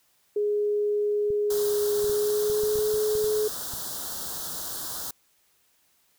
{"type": "tone with pitch glide", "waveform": "sine", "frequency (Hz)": [415.3, 426.7], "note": ["G#4", "G#4"], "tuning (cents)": [0, 47], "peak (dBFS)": -22, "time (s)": [0.36, 3.48], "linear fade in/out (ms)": 5, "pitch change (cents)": 47, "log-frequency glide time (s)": [2, 2.91]}
{"type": "clicks", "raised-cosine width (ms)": 5, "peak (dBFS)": -29, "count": 11, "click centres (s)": [1.304, 2.043, 2.097, 2.5, 2.636, 2.756, 2.789, 2.942, 3.153, 3.242, 3.737]}
{"type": "band-stop noise", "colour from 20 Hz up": "white", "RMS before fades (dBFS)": -34, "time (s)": [1.5, 5.11], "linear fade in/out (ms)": 5, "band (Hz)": [1600, 3400], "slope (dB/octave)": 48}
{"effects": ["white hiss -66 dBFS RMS until 6.18 s"]}